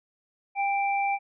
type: tone pair together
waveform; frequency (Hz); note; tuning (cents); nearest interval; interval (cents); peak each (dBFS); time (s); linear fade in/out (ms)
sine; 798 / 2345; G5 / D7; +31 / -3; octave + perfect fifth; 1866; -24 / -30; 0.55-1.19; 50
effects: none